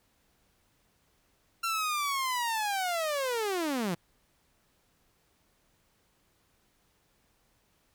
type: linear sweep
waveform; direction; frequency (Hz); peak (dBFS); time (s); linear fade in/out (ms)
sawtooth; down; 1369 to 160; -25; 1.63-3.95; 10
effects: pink hiss -70 dBFS RMS until 7.94 s